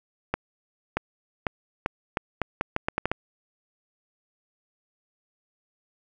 accelerating click train, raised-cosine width 0.5 ms, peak -9 dBFS, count 12, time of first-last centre 0.34-3.116 s, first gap 630 ms, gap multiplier 0.79, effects none

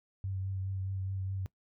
sine tone with vibrato, 95.7 Hz, G2, 41 cents flat, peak -33 dBFS, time 0.24-1.46 s, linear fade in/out 0 ms, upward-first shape triangle, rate 4.8 Hz, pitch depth 24 cents each way, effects noise-tail reverb RT60 0.1 s tail -20 dB re dry

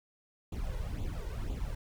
brown noise with flanger, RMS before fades -36 dBFS, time 0.52-1.75 s, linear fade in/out 5 ms, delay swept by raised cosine 0.28 to 2.08 ms, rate 2 Hz, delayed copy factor +0.75, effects none

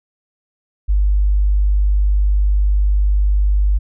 sine tone, 50 Hz, G1, 35 cents sharp, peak -11 dBFS, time 0.88-3.79 s, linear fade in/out 20 ms, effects none

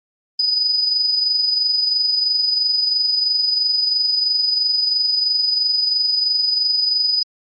sine tone with amplitude modulation, 4978 Hz, D#8, in tune, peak -13 dBFS, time 0.39-7.23 s, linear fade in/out 5 ms, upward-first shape sine, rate 23 Hz, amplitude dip 45%, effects Opus 24 kbps

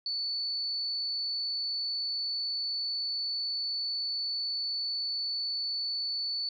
sine tone, 4471 Hz, C#8, 14 cents sharp, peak -30 dBFS, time 0.06-6.49 s, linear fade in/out 2 ms, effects none

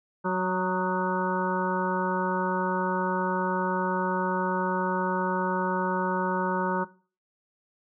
harmonic tone with a mistuned harmonic, 185 Hz, F#3, in tune, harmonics 1 / 2 / 3 / 5 / 6 / 7 / 8, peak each -29 / -31 / -33 / -30 / -37 / -35 / -35 dBFS, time 0.24-6.85 s, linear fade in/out 20 ms, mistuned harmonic 7, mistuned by -55 cents, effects noise-tail reverb RT60 0.4 s tail -19 dB re dry

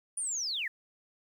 sine linear sweep, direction down, 9550 to 1700 Hz, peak -31 dBFS, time 0.17-0.68 s, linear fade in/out 5 ms, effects 10-bit

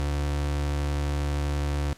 35% pulse tone, 72.3 Hz, D2, 27 cents flat, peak -23 dBFS, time 0-1.93 s, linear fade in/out 0 ms, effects pink hiss -52 dBFS RMS until 1.97 s + low-pass 10000 Hz 12 dB/octave

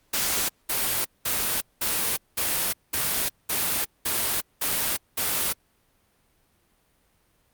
white noise bursts, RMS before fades -25 dBFS, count 10, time 0.13-5.53 s, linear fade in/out 10 ms, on 360 ms, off 200 ms, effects pink hiss -66 dBFS RMS until 7.53 s + Opus 48 kbps

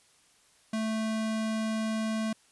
square tone, 220 Hz, A3, in tune, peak -29 dBFS, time 0.73-2.33 s, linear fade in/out 5 ms, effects white hiss -63 dBFS RMS until 2.51 s + resampled to 24000 Hz

